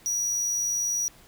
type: tone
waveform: square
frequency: 5800 Hz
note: F#8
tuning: 35 cents flat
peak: -25 dBFS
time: 0.06-1.08 s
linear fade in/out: 0 ms
effects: pink hiss -54 dBFS RMS until 1.27 s